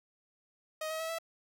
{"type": "tone with pitch steps", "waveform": "sawtooth", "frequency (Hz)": [626, 636.6, 647.3, 658.3], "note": ["D#5", "D#5", "E5", "E5"], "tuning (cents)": [10, 39, -32, -3], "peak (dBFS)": -31, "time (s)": [0.81, 1.186], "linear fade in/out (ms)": 5, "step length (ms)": 94, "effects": []}